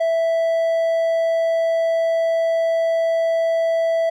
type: tone with hard clipping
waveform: triangle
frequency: 659.3 Hz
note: E5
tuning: in tune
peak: -17 dBFS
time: 0-4.1 s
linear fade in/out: 10 ms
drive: 6 dB
effects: none